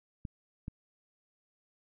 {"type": "clicks", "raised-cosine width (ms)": 5, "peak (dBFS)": -26, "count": 2, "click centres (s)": [0.252, 0.681], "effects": []}